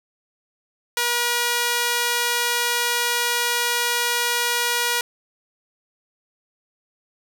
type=tone with high-pass filter; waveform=sawtooth; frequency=480 Hz; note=B4; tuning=49 cents flat; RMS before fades=-22 dBFS; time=0.97-5.01 s; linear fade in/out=2 ms; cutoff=1200 Hz; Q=0.54; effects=none